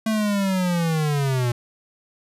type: linear sweep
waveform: square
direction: down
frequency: 222.5 to 118.3 Hz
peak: -20 dBFS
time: 0.06-1.52 s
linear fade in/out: 5 ms
effects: resampled to 32000 Hz